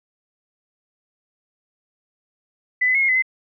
sine tone with pitch steps, 1999 / 2019 / 2171 / 2149 / 2023 / 2055 Hz, B6 / B6 / C#7 / C7 / B6 / C7, +20 / +38 / -37 / +46 / +41 / -32 cents, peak -15 dBFS, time 2.81-3.224 s, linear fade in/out 10 ms, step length 69 ms, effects none

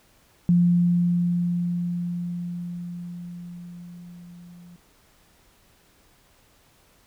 sine tone with level ramp, 174.61 Hz, F3, in tune, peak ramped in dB -14 to -44 dBFS, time 0.49-4.76 s, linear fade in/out 0 ms, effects pink hiss -59 dBFS RMS until 7.06 s

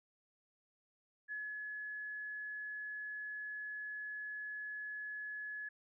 sine tone with ADSR envelope, 1700 Hz, G#6, 40 cents sharp, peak -39 dBFS, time 1.28-5.69 s, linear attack 39 ms, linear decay 220 ms, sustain -2 dB, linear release 8 ms, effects none

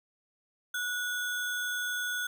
sine tone with sample-and-hold, 1464 Hz, F#6, 19 cents flat, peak -30 dBFS, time 0.74-2.27 s, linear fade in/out 5 ms, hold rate 4900 Hz, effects none

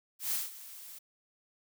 blue noise with ADSR envelope, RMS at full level -31 dBFS, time 0.19-0.99 s, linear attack 130 ms, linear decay 180 ms, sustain -17 dB, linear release 10 ms, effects none

